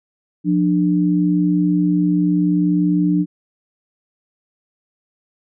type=tone pair together; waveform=sine; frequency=176.9 / 297.5 Hz; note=F3 / D4; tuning=+23 / +22 cents; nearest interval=major sixth; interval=899 cents; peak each=-16 dBFS; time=0.44-3.26 s; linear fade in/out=50 ms; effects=none